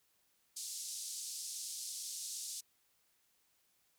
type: band-pass noise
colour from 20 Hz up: white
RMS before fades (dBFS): -44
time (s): 0.56-2.61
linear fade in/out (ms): 10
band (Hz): 4400 to 9400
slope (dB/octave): 24
effects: white hiss -75 dBFS RMS until 3.98 s